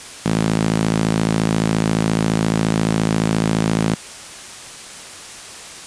sawtooth tone with high-pass filter, 54.4 Hz, A1, 19 cents flat, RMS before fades -18 dBFS, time 0.25-3.95 s, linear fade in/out 10 ms, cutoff 180 Hz, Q 2.1, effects white hiss -35 dBFS RMS until 5.86 s + resampled to 22050 Hz

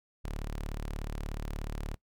sawtooth tone, 36.71 Hz, D1, in tune, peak -31 dBFS, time 0.24-1.95 s, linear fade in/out 10 ms, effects noise-tail reverb RT60 0.1 s tail -20 dB re dry

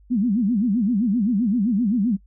sine tone with vibrato, 220 Hz, A3, in tune, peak -17 dBFS, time 0.1-2.17 s, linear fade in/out 20 ms, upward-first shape sine, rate 7.7 Hz, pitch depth 250 cents each way, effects noise-tail reverb RT60 0.1 s tail -24 dB re dry + added 50 Hz sine -49 dBFS peak until 2.26 s

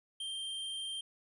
square tone, 3163 Hz, G7, 15 cents sharp, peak -38 dBFS, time 0.2-1.01 s, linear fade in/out 5 ms, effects resampled to 24000 Hz

